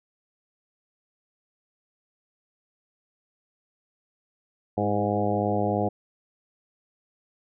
harmonic tone with a mistuned harmonic, 103.1 Hz, G#2, 12 cents flat, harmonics 1 / 2 / 3 / 4 / 5 / 6 / 7 / 8, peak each -30 / -29 / -31 / -31 / -30 / -32 / -29 / -34 dBFS, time 4.77-5.89 s, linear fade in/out 10 ms, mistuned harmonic 3, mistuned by +33 cents, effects none

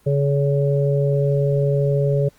harmonic tone, 141 Hz, C#3, 30 cents sharp, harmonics 1 / 3 / 4, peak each -17 / -22 / -23 dBFS, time 0.06-2.29 s, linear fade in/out 10 ms, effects pink hiss -56 dBFS RMS until 2.38 s + Opus 24 kbps

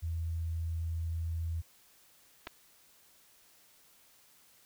sine tone, 82.41 Hz, E2, in tune, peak -32 dBFS, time 0.02-1.62 s, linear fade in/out 20 ms
clicks, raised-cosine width 0.3 ms, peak -25 dBFS, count 2, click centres 2.47 / 2.473 s
effects white hiss -63 dBFS RMS until 4.65 s

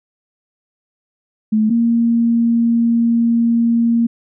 sine tone pair in turn, 216.5 / 232.7 Hz, A3 / A#3, -28 / -3 cents, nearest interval minor second, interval 125 cents, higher second, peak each -11 dBFS, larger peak neither, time 1.52-1.7 / 1.7-4.07 s, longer second, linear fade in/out 10 ms, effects none

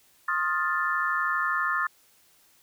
sine chord, F dominant seventh, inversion second, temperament equal with one note detuned, 1067.3 / 1244.5 / 1396.9 / 1760 Hz, C6 / Eb6 / F6 / A6, +34 / 0 / 0 / 0 cents, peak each -31 / -29 / -30 / -28 dBFS, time 0.28-1.87 s, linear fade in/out 5 ms, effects white hiss -61 dBFS RMS until 2.62 s

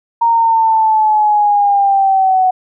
sine linear sweep, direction down, 932.3 to 740 Hz, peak -8 dBFS, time 0.21-2.51 s, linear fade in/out 10 ms, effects none

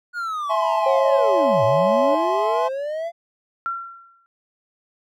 triangle linear two-way sweep, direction down then up, 1457 to 105.2 to 691 Hz, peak -22 dBFS, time 0.13-3.12 s, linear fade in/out 50 ms, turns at 1.64 s
triangle chord, E augmented, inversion none, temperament equal with one note detuned, 659.3 / 848.1 / 1046.5 Hz, E5 / G#5 / B#5, 0 / +36 / 0 cents, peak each -20 / -22 / -22 dBFS, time 0.49-2.69 s, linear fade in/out 20 ms
sine tone with pitch glide, 540 to 557.1 Hz, C#5 to C#5, -45 to +9 cents, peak -17 dBFS, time 0.86-2.15 s, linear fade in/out 5 ms, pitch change +54 cents, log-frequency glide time 0.98-1.29 s
sine tone with exponential decay, 1365 Hz, F6, 40 cents flat, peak -20 dBFS, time 3.66-4.26 s, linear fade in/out 0 ms, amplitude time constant 130 ms
effects none

